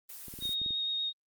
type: noise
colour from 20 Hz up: blue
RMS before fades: -45 dBFS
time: 0.09-0.54 s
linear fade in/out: 5 ms
type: clicks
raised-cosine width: 3 ms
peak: -34 dBFS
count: 9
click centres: 0.283 / 0.339 / 0.389 / 0.425 / 0.455 / 0.493 / 0.616 / 0.662 / 0.707 s
type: tone with vibrato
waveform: sine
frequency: 3729 Hz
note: A#7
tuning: in tune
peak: -30 dBFS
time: 0.4-1.13 s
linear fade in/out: 50 ms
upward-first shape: sine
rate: 8.5 Hz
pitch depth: 10 cents each way
effects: Opus 24 kbps